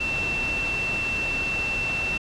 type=tone in noise; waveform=sine; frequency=2690 Hz; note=E7; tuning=34 cents sharp; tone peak=-24 dBFS; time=0-2.18 s; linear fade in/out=10 ms; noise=pink; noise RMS=-32 dBFS; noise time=0-2.18 s; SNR=+5 dB; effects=low-pass 5000 Hz 12 dB/octave